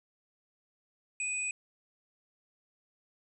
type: tone pair together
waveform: sine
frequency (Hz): 2489 / 7902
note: D#7 / B8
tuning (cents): 0 / 0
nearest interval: octave + minor sixth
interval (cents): 2000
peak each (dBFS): -33 / -36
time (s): 1.2-1.51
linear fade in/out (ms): 2
effects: none